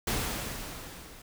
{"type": "noise with level ramp", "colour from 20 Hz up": "pink", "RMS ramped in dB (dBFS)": [-29, -50], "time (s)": [0.07, 1.22], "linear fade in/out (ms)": 5, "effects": []}